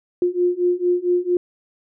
sine beating tone pair, 353.2 / 357.6 Hz, F4 / F4, +20 / +41 cents, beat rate 4.4 Hz, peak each -20 / -19 dBFS, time 0.22-1.37 s, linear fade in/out 2 ms, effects none

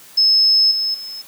sine tone with level steps, 5200 Hz, E8, 24 cents flat, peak -10 / -17 / -28 dBFS, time 0.17-1.22 s, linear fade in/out 10 ms, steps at 0.71 / 0.94 s, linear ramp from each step 5 ms, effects white hiss -43 dBFS RMS until 1.27 s + high-pass 100 Hz 12 dB/octave

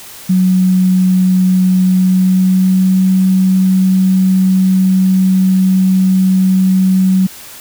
sine tone with pitch glide, 185 to 187.91 Hz, F#3 to F#3, 0 to +27 cents, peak -7 dBFS, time 0.29-7.27 s, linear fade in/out 10 ms, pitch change +27 cents, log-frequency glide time 1.88-3.05 s, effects white hiss -33 dBFS RMS until 7.6 s

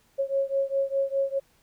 sine beating tone pair, 545 / 549.9 Hz, C#5 / C#5, -29 / -14 cents, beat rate 4.9 Hz, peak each -26 / -27 dBFS, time 0.18-1.4 s, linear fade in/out 20 ms, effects pink hiss -64 dBFS RMS until 1.62 s

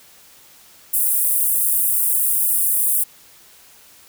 pink high-pass noise, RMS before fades -18 dBFS, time 0.93-3.04 s, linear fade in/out 10 ms, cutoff 9200 Hz, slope 48 dB/octave, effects white hiss -48 dBFS RMS until 4.08 s

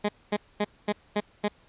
15% pulse tone bursts, 207.7 Hz, G#3, in tune, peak -17 dBFS, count 6, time 0.04-1.484 s, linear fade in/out 10 ms, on 49 ms, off 230 ms, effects pink hiss -60 dBFS RMS until 1.68 s + resampled to 8000 Hz

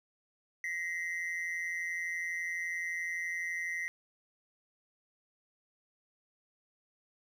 triangle ring-modulated tone, 1975.5 Hz, B6, in tune, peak -29 dBFS, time 0.64-3.88 s, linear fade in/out 0 ms, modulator 85.9 Hz, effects none

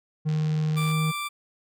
triangle tone with pitch glide, 154.3 to 156.73 Hz, D#3 to D#3, -14 to +13 cents, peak -20 dBFS, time 0.25-1.12 s, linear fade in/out 20 ms, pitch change +27 cents, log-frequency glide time 0.73-0.95 s
click train, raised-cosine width 0.2 ms, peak -25 dBFS, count 53, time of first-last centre 0.29-0.914 s, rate 83.4 Hz
20% pulse tone, 1174.7 Hz, D6, in tune, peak -24 dBFS, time 0.76-1.29 s, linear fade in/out 20 ms
effects none

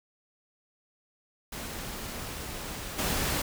pink noise with level steps, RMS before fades -38 / -29 dBFS, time 1.52-3.42 s, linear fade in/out 5 ms, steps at 2.98 s, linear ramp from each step 10 ms, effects none

